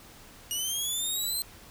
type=linear sweep; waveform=15% pulse; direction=up; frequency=2879 to 4164 Hz; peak=-22 dBFS; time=0.51-1.42 s; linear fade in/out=0 ms; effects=pink hiss -51 dBFS RMS until 1.7 s